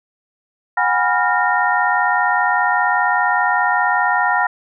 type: tone cluster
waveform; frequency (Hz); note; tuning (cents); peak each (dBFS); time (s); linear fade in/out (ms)
sine; 733 / 813 / 978 / 1398 / 1839; F#5 / G#5 / B5 / F6 / A#6; -16 / -37 / -17 / +1 / -24; -20; 0.77-4.47; 5
effects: none